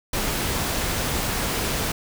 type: noise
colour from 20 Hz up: pink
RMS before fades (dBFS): -25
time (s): 0.13-1.92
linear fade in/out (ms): 5
effects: none